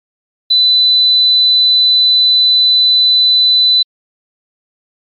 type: tone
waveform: sine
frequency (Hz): 4000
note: B7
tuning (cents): +21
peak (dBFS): -6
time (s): 0.5-3.83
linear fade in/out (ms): 10
effects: MP3 32 kbps